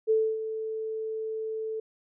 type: tone with ADSR envelope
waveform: sine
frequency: 440 Hz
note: A4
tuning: in tune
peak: -19 dBFS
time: 0.07-1.8 s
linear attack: 33 ms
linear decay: 270 ms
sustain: -11 dB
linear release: 5 ms
effects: none